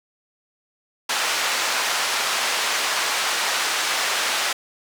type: band-pass noise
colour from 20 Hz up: pink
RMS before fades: -23 dBFS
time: 1.09-4.53 s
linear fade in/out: 5 ms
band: 930 to 7400 Hz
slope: 12 dB/octave
effects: none